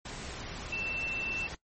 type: tone in noise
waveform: sine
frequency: 2674 Hz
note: E7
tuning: 24 cents sharp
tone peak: -32 dBFS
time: 0.72-1.47 s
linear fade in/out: 5 ms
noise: pink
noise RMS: -41 dBFS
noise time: 0.05-1.55 s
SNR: +6 dB
effects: noise-tail reverb RT60 0.1 s tail -18 dB re dry + MP3 32 kbps